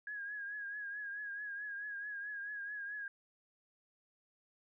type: tone with vibrato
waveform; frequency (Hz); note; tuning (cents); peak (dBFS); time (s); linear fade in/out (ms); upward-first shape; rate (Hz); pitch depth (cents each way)
sine; 1652; G#6; -10; -40; 0.07-3.08; 2; triangle; 4.6; 62
effects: none